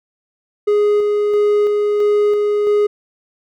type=tone with tremolo; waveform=triangle; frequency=415.3 Hz; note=G#4; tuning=in tune; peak=-9 dBFS; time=0.67-2.87 s; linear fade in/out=10 ms; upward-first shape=square; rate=1.5 Hz; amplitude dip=25%; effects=none